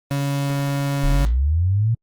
35% pulse tone, 140.4 Hz, C#3, 22 cents sharp, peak -18 dBFS, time 0.11-1.25 s, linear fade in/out 0 ms
sine linear sweep, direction up, 32.58 to 118 Hz, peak -15 dBFS, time 1.03-1.95 s, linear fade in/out 10 ms
effects Opus 24 kbps

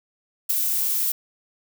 violet noise with ADSR envelope, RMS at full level -18 dBFS, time 0.49-1.12 s, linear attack 14 ms, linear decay 7 ms, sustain -5 dB, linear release 4 ms, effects none

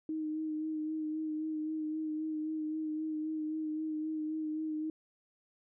sine tone with vibrato, 311.1 Hz, D#4, in tune, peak -33 dBFS, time 0.09-4.9 s, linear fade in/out 2 ms, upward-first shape sine, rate 3.8 Hz, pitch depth 23 cents each way, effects none

